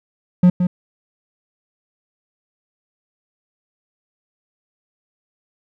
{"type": "tone with echo", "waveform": "triangle", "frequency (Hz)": 179.2, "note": "F3", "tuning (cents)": 45, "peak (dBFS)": -5, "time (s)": [0.43, 0.5], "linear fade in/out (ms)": 5, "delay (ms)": 170, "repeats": 1, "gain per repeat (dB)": -7, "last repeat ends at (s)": 0.67, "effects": []}